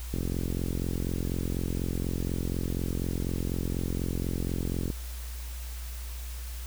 click train, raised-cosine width 3 ms, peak -18 dBFS, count 211, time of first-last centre 0.14-4.902 s, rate 44.1 Hz, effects added 60 Hz sine -35 dBFS peak until 6.66 s + white hiss -46 dBFS RMS until 6.66 s

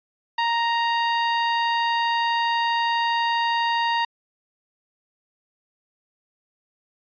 sawtooth tone, 932.3 Hz, A#5, in tune, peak -16 dBFS, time 0.38-4.05 s, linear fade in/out 5 ms, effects resampled to 11025 Hz

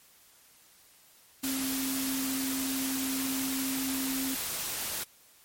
sine tone in noise, 266.3 Hz, C4, 31 cents sharp, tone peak -31 dBFS, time 1.43-4.35 s, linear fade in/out 10 ms, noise white, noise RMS -34 dBFS, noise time 1.43-5.04 s, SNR 0 dB, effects white hiss -59 dBFS RMS until 5.44 s + MP3 64 kbps

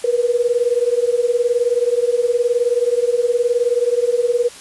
sine beating tone pair, 473.1 / 492.1 Hz, A#4 / B4, +26 / -6 cents, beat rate 19 Hz, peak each -17 dBFS, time 0.04-4.49 s, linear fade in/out 5 ms, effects white hiss -38 dBFS RMS until 4.6 s + resampled to 24000 Hz

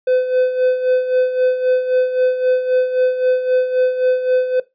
triangle tone with tremolo, 508 Hz, B4, 49 cents sharp, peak -9 dBFS, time 0.07-4.6 s, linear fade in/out 5 ms, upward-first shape sine, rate 3.8 Hz, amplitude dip 65%, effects noise-tail reverb RT60 0.2 s tail -18 dB re dry + resampled to 11025 Hz

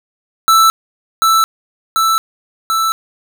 square tone with echo, 1322 Hz, E6, 5 cents sharp, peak -7 dBFS, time 0.48-0.7 s, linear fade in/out 0 ms, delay 740 ms, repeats 3, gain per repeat -2 dB, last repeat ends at 2.92 s, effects none

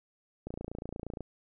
click train, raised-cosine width 2 ms, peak -25 dBFS, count 22, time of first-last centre 0.47-1.207 s, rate 28.5 Hz, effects none

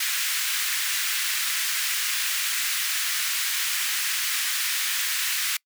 pink high-pass noise, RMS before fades -26 dBFS, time 0-5.57 s, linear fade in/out 5 ms, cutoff 1600 Hz, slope 24 dB/octave, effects noise-tail reverb RT60 0.1 s tail -26 dB re dry

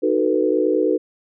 sine chord, B dominant seventh, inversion first, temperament just, 308.7 / 370.4 / 444.5 / 493.9 Hz, D#4 / F#4 / A4 / B4, -14 / +2 / +18 / 0 cents, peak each -21 dBFS, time 0.02-0.98 s, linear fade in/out 20 ms, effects none

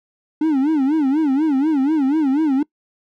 triangle tone with vibrato, 290 Hz, D4, 22 cents flat, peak -12 dBFS, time 0.41-2.63 s, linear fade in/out 5 ms, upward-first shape sine, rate 4.1 Hz, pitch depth 180 cents each way, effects noise-tail reverb RT60 0.1 s tail -24 dB re dry

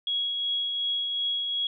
sine tone with tremolo, 3322 Hz, G#7, in tune, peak -24 dBFS, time 0.07-1.67 s, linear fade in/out 2 ms, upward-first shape triangle, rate 2.7 Hz, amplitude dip 35%, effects none

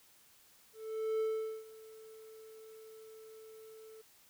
triangle tone with ADSR envelope, 440 Hz, A4, in tune, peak -28 dBFS, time 0.73-4.02 s, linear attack 470 ms, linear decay 440 ms, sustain -21 dB, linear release 13 ms, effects white hiss -64 dBFS RMS until 4.29 s

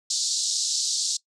pink band-pass noise, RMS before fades -26 dBFS, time 0.1-1.17 s, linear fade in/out 5 ms, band 4000 to 8000 Hz, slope 48 dB/octave, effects noise-tail reverb RT60 0.1 s tail -21 dB re dry

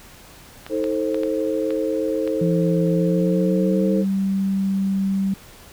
clicks, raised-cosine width 0.3 ms, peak -18 dBFS, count 6, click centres 0.665 / 0.841 / 1.145 / 1.234 / 1.706 / 2.276 s
sine chord, A diminished, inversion second, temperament just, 316.8 / 440 / 528 Hz, Eb4 / A4 / C5, +31 / 0 / +16 cents, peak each -24 dBFS, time 0.69-4.05 s, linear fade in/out 50 ms
sine tone with pitch glide, 170.1 to 194.27 Hz, F3 to G3, -45 to -15 cents, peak -18 dBFS, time 2.41-5.34 s, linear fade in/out 5 ms, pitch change +230 cents, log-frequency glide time 2.92-3.99 s
effects pink hiss -45 dBFS RMS until 5.72 s

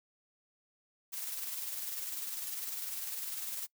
blue noise with tremolo, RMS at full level -38 dBFS, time 1.12-3.67 s, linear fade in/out 20 ms, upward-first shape square, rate 20 Hz, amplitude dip 35%, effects noise-tail reverb RT60 0.1 s tail -23 dB re dry

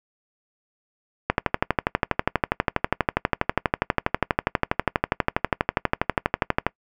click train, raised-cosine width 0.5 ms, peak -3 dBFS, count 67, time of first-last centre 1.3-6.666 s, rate 12.3 Hz, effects noise-tail reverb RT60 0.1 s tail -23 dB re dry

